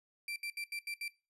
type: tone bursts at uneven times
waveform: 35% pulse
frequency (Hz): 2350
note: D7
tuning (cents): +1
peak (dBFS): -36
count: 6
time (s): 0.28-0.36 / 0.43-0.5 / 0.57-0.64 / 0.72-0.79 / 0.87-0.94 / 1.01-1.08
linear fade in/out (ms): 2
effects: noise-tail reverb RT60 0.3 s tail -20 dB re dry + resampled to 32000 Hz